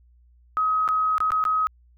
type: tone with dropouts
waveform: sine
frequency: 1268 Hz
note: D#6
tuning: 32 cents sharp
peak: -19 dBFS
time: 0.57-1.67 s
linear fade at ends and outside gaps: 0 ms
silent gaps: 0.878-0.888 / 1.181-1.204 / 1.305-1.319 / 1.44-1.452 s
effects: added 60 Hz sine -53 dBFS peak until 1.97 s

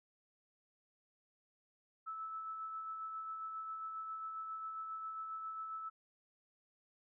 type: tone with tremolo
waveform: sine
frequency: 1309 Hz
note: E6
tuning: 13 cents flat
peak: -40 dBFS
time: 2.06-5.9 s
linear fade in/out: 20 ms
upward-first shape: sine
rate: 7.4 Hz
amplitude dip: 30%
effects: none

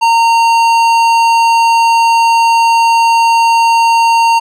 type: tone with tanh clipping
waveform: sine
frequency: 920 Hz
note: A#5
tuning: 23 cents flat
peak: -8 dBFS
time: 0.01-4.4 s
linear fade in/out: 20 ms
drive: 15 dB
effects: none

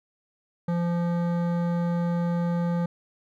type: tone with hard clipping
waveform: sine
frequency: 172.3 Hz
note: F3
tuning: 23 cents flat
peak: -25 dBFS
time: 0.68-2.86 s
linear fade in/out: 5 ms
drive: 14 dB
effects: none

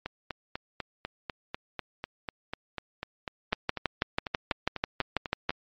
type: two click trains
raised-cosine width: 0.3 ms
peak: -17 / -9 dBFS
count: 23 / 13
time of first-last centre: 0.06-5.506 / 3.53-5.494 s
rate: 4.04 / 6.11 Hz
effects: low-pass 5000 Hz 12 dB/octave + MP3 48 kbps

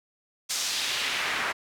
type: noise with band-pass filter sweep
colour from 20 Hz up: pink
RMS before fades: -29 dBFS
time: 0.49-1.53 s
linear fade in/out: 20 ms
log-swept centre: 6200 to 1500 Hz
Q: 1.3
effects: none

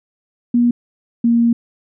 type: tone pair in turn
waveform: sine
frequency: 240 / 234.1 Hz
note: B3 / A#3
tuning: -49 / +8 cents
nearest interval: unison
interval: 43 cents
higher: first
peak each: -10 dBFS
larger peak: neither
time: 0.54-0.71 / 1.24-1.53 s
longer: second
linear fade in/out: 5 ms
effects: none

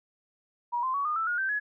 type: tone with pitch steps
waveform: sine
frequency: 958 / 1038.7 / 1126.2 / 1221 / 1323.9 / 1435.4 / 1556.3 / 1687.4 Hz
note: A#5 / C6 / C#6 / D#6 / E6 / F6 / G6 / G#6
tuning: +47 / -13 / +27 / -33 / +7 / +47 / -13 / +27 cents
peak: -26 dBFS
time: 0.72-1.6 s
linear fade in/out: 20 ms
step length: 110 ms
effects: none

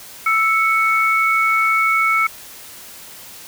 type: tone pair together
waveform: sine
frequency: 1318.5 / 2217 Hz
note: E6 / C#7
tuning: 0 / 0 cents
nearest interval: major sixth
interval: 900 cents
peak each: -16 dBFS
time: 0.26-2.27 s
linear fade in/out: 5 ms
effects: white hiss -38 dBFS RMS until 3.47 s

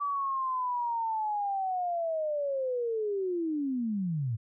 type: linear sweep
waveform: sine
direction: down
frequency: 1157 to 105 Hz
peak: -28 dBFS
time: 0-4.37 s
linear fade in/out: 20 ms
effects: none

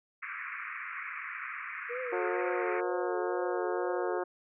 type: band-pass noise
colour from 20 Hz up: white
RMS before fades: -40 dBFS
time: 0.22-2.81 s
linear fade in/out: 10 ms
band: 1100 to 2400 Hz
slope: 96 dB/octave
type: tone with vibrato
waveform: sine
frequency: 470 Hz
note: A#4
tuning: 14 cents sharp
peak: -35 dBFS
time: 1.89-4.2 s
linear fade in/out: 20 ms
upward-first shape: triangle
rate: 2.1 Hz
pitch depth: 170 cents each way
type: harmonic tone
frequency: 180 Hz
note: F#3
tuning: 47 cents flat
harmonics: 2 / 3 / 4 / 5 / 6 / 7 / 8 / 9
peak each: -33 / -37 / -39 / -41 / -43 / -44 / -45 / -46 dBFS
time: 2.12-4.24 s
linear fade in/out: 10 ms
effects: none

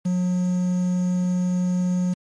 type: tone with quantisation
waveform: triangle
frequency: 180.6 Hz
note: F#3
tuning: 42 cents flat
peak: -17 dBFS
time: 0.05-2.14 s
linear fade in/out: 10 ms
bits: 7
effects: MP3 48 kbps

